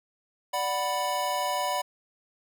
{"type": "chord", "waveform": "square", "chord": "B minor", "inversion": "first", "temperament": "equal", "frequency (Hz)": [587.3, 740, 987.8], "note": ["D5", "F#5", "B5"], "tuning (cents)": [0, 0, 0], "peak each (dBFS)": [-33, -32, -30], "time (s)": [0.53, 1.82], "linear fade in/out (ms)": 10, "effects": []}